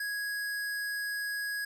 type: tone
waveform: square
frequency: 1661.2 Hz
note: G#6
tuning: in tune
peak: -33 dBFS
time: 0-1.65 s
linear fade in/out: 5 ms
effects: none